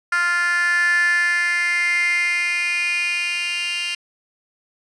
10% pulse tone with high-pass filter sweep, 349.2 Hz, F4, in tune, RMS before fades -20 dBFS, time 0.12-3.95 s, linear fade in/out 5 ms, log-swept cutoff 1500 to 2900 Hz, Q 7.6, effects resampled to 24000 Hz

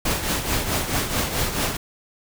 pink noise with tremolo, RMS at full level -21 dBFS, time 0.05-1.77 s, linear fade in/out 5 ms, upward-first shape triangle, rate 4.6 Hz, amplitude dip 65%, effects none

